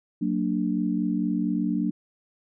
sine chord, Gb augmented, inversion none, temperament equal with one note detuned, 185 / 229.6 / 293.7 Hz, Gb3 / Bb3 / D4, 0 / -26 / 0 cents, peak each -27 dBFS, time 0.21-1.91 s, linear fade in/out 10 ms, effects none

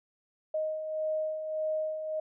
sine beating tone pair, 622.3 / 624 Hz, D#5 / D#5, 0 / +5 cents, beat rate 1.7 Hz, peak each -39 / -30 dBFS, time 0.54-2.2 s, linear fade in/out 5 ms, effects none

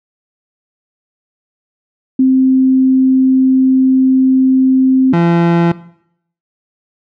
sine / 30% pulse tone pair in turn, 261.6 / 170.09 Hz, C4 / F3, 0 / -45 cents, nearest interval perfect fifth, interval 745 cents, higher first, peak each -6 dBFS, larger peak neither, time 2.19-5.13 / 5.13-5.72 s, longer first, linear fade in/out 5 ms, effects noise-tail reverb RT60 0.7 s tail -18 dB re dry + low-pass 2000 Hz 12 dB/octave

